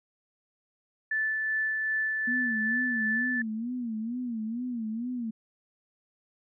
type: tone with tremolo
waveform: sine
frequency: 1752 Hz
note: A6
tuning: 8 cents flat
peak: -25 dBFS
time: 1.11-3.42 s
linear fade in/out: 5 ms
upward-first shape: sine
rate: 2.6 Hz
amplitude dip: 25%
type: tone with vibrato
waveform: sine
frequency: 233.6 Hz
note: A#3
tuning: 4 cents sharp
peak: -30 dBFS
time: 2.27-5.31 s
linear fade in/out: 10 ms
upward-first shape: sine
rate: 2.2 Hz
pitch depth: 130 cents each way
effects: none